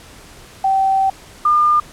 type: tone pair in turn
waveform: sine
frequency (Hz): 773 / 1206.3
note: G5 / D6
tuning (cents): -24 / +46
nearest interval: minor sixth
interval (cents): 770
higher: second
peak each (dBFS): -12 / -10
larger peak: second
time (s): 0.64-1.1 / 1.45-1.8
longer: first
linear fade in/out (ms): 5
effects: pink hiss -41 dBFS RMS until 1.92 s + low-pass 11000 Hz 12 dB/octave